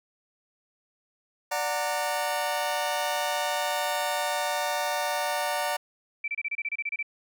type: chord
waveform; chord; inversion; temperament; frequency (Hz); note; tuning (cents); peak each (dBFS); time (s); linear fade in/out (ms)
sawtooth; D augmented; none; just; 587.3 / 734.2 / 917.7; D5 / F#5 / A#5; 0 / -14 / -27; -27; 1.51-5.77; 10
type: tone bursts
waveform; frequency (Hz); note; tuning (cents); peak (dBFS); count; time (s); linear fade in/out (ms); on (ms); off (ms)
sine; 2329; D7; -15; -27; 12; 6.24-7.028; 5; 40; 28
effects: none